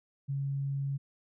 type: tone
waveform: sine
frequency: 138.59 Hz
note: C#3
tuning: in tune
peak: -30 dBFS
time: 0.28-0.98 s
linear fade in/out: 20 ms
effects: none